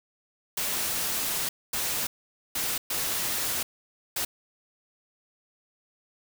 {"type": "noise bursts at uneven times", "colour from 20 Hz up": "white", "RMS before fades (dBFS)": -29, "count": 5, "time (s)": [[0.57, 1.49], [1.73, 2.07], [2.55, 2.78], [2.9, 3.63], [4.16, 4.25]], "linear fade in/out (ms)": 5, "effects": []}